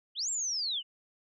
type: linear two-way sweep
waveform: sine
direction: up then down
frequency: 2821 to 7600 to 2821 Hz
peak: -30 dBFS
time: 0.15-0.83 s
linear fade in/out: 50 ms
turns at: 0.3 s
effects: none